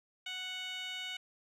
15% pulse tone with band-pass filter, 740 Hz, F#5, in tune, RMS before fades -41 dBFS, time 0.26-1.17 s, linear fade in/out 5 ms, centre 3300 Hz, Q 2.2, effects none

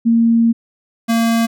sine / square tone pair in turn, 230.4 / 229.2 Hz, A#3 / A#3, -20 / -29 cents, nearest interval unison, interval 9 cents, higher first, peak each -9 / -13 dBFS, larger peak first, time 0.05-0.53 / 1.08-1.47 s, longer first, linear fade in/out 20 ms, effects none

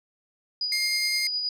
sine tone with tremolo, 4922 Hz, D#8, 20 cents flat, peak -24 dBFS, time 0.61-1.49 s, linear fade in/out 2 ms, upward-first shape sine, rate 9.6 Hz, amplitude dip 35%
sawtooth tone, 2121 Hz, C7, 23 cents sharp, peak -23 dBFS, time 0.72-1.27 s, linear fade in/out 2 ms
effects resampled to 32000 Hz

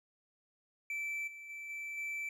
triangle tone with level steps, 2325 Hz, D7, 18 cents flat, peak -34 / -45 / -41 / -38 / -35 dBFS, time 0.9-2.29 s, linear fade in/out 2 ms, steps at 1.27 / 1.49 / 1.69 / 1.97 s, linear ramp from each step 10 ms, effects none

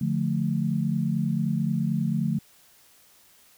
sine chord, D minor, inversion none, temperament just, 146.83 / 176.2 / 220.2 Hz, D3 / F3 / A3, 0 / +16 / +2 cents, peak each -27 dBFS, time 0.01-2.39 s, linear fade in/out 5 ms, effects white hiss -57 dBFS RMS until 3.57 s

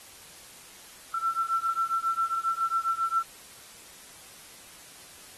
sine beating tone pair, 1340 / 1347.4 Hz, E6 / E6, +28 / +38 cents, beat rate 7.4 Hz, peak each -28 dBFS, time 1.14-3.23 s, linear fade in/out 5 ms, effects white hiss -49 dBFS RMS until 5.37 s + AAC 32 kbps

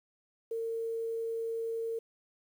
sine tone with quantisation, 455.4 Hz, A#4, 40 cents flat, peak -32 dBFS, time 0.51-1.99 s, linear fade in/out 5 ms, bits 10, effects none

